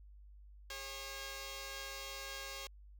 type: tone pair together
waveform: 5% pulse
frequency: 406.8 / 543 Hz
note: G#4 / C#5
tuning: -36 / -36 cents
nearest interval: perfect fourth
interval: 500 cents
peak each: -39 / -33 dBFS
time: 0.7-2.67 s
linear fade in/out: 2 ms
effects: added 50 Hz sine -54 dBFS peak until 2.99 s